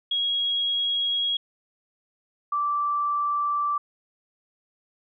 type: tone pair in turn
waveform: sine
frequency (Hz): 3303 / 1167.8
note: G#7 / D6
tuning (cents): -10 / -10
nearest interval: octave + tritone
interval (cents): 1800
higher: first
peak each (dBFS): -22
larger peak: neither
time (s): 0.11-1.37 / 2.52-3.78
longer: neither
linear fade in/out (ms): 5
effects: none